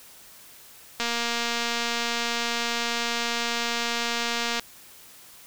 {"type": "click train", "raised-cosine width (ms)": 0.2, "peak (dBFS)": -10, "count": 846, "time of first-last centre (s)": [1, 4.596], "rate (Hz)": 235, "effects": ["white hiss -49 dBFS RMS until 5.46 s"]}